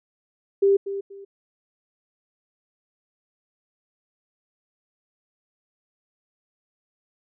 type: tone with echo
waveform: sine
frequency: 395.6 Hz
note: G4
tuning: 16 cents sharp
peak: -14 dBFS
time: 0.62-0.77 s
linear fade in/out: 10 ms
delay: 240 ms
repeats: 2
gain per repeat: -12 dB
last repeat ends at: 1.25 s
effects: none